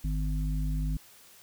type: harmonic tone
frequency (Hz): 51.3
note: G#1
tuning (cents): -21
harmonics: 1 / 3 / 5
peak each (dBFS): -28 / -33 / -40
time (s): 0.04-0.97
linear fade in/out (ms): 5
effects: white hiss -55 dBFS RMS until 1.42 s